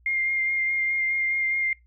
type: tone with vibrato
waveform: sine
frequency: 2115 Hz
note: C7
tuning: 18 cents sharp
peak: -22 dBFS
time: 0.06-1.73 s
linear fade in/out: 2 ms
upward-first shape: sine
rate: 4.8 Hz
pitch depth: 15 cents each way
effects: noise-tail reverb RT60 0.2 s tail -23 dB re dry + added 60 Hz sine -55 dBFS peak until 1.86 s